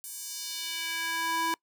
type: tone with high-pass filter sweep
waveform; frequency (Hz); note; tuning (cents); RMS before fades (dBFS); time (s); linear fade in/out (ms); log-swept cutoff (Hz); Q
square; 329.6; E4; 0; -33; 0.04-1.54; 0; 9600 to 710; 1.4
effects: noise-tail reverb RT60 0.1 s tail -24 dB re dry